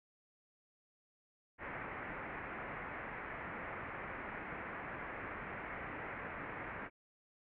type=low-pass noise; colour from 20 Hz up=white; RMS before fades=-45 dBFS; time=1.58-6.9 s; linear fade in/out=50 ms; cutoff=2200 Hz; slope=48 dB/octave; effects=none